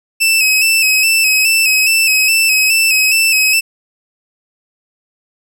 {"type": "tone with vibrato", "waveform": "sawtooth", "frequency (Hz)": 2603, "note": "E7", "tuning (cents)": -22, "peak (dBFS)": -6, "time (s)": [0.2, 3.61], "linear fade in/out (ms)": 20, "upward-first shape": "square", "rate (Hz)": 2.4, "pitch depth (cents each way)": 38, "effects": []}